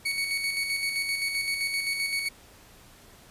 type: tone with tremolo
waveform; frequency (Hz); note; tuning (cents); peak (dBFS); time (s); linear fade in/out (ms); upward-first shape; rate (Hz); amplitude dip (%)
30% pulse; 2228; C#7; +8; -23; 0.05-2.29; 10; square; 7.7; 40
effects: pink hiss -53 dBFS RMS until 3.3 s + resampled to 32000 Hz